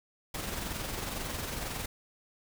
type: noise with amplitude modulation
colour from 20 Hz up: pink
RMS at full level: -35 dBFS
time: 0.34-1.86 s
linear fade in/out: 5 ms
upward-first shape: sine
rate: 22 Hz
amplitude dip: 40%
effects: none